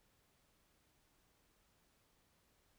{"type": "silence", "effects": ["pink hiss -75 dBFS RMS until 2.78 s"]}